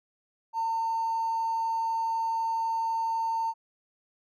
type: tone with hard clipping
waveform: triangle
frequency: 906 Hz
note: A#5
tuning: 50 cents flat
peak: -26 dBFS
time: 0.53-3.54 s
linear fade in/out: 50 ms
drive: 3 dB
effects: none